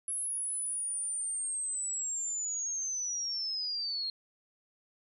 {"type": "linear sweep", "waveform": "sine", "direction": "down", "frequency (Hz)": [10830, 4207], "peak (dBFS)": -32, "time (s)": [0.08, 4.1], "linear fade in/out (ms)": 2, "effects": []}